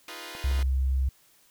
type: chord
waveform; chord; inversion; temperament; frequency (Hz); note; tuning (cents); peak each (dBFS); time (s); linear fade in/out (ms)
5% pulse; F half-diminished seventh; third; equal; 311.1 / 349.2 / 415.3 / 493.9; Eb4 / F4 / Ab4 / Cb5; 0 / 0 / 0 / 0; -33 / -31 / -36 / -32; 0.08-0.63; 2
type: clicks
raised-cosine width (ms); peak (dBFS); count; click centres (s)
1; -27; 3; 0.351 / 0.513 / 0.591
type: tone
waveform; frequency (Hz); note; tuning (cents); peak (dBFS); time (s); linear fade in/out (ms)
sine; 66; C2; +16; -22; 0.44-1.09; 5
effects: white hiss -61 dBFS RMS until 1.5 s